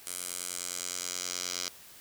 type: tone with band-pass filter sweep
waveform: 10% pulse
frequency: 89.6 Hz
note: F2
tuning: 45 cents sharp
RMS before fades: -37 dBFS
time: 0.06-1.69 s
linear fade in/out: 10 ms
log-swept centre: 9800 to 5500 Hz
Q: 2.1
effects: white hiss -52 dBFS RMS until 2 s